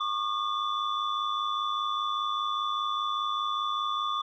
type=tone cluster; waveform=sine; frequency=1103 / 1208 / 3482 Hz; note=C#6 / D6 / A7; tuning=-9 / +48 / -19 cents; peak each=-31 / -29 / -34 dBFS; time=0-4.22 s; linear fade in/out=10 ms; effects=tanh soft clip ceiling -20 dBFS